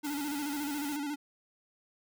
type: tone with vibrato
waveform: square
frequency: 290 Hz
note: D4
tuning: 22 cents flat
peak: -34 dBFS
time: 0.03-1.16 s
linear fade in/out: 20 ms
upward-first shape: square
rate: 14 Hz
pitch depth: 55 cents each way
type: noise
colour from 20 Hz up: white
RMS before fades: -44 dBFS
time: 0.04-0.97 s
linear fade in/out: 10 ms
effects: none